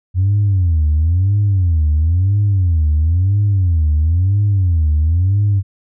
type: tone with vibrato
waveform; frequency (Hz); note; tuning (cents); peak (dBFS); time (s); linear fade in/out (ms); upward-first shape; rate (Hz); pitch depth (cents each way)
sine; 88.2; F2; +18; -9; 0.14-5.63; 50; sine; 0.99; 270
effects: tanh soft clip ceiling -8 dBFS